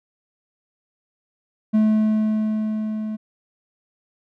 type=tone with level ramp; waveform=triangle; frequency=216 Hz; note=A3; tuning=32 cents flat; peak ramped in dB=-11 to -23 dBFS; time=1.73-3.17 s; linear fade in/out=20 ms; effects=none